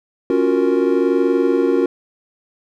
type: chord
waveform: triangle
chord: Gb major seventh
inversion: second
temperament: equal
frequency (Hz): 277.2 / 349.2 / 370 / 466.2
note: Db4 / F4 / Gb4 / Bb4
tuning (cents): 0 / 0 / 0 / 0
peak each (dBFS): -17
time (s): 0.3-1.86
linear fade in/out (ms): 2
effects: none